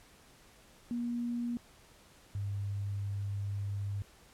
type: tone pair in turn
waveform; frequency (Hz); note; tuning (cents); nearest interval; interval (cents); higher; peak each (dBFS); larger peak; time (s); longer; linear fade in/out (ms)
sine; 238.6 / 100.32; A#3 / G2; +41 / +41; octave + minor third; 1500; first; -32 / -33; first; 0.91-1.57 / 2.35-4.02; second; 0
effects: pink hiss -60 dBFS RMS until 4.33 s + low-pass 12000 Hz 12 dB/octave